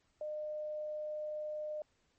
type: tone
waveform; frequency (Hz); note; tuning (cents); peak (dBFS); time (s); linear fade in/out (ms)
sine; 607; D#5; -43; -37; 0.21-1.82; 2
effects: pink hiss -75 dBFS RMS until 2.18 s + MP3 32 kbps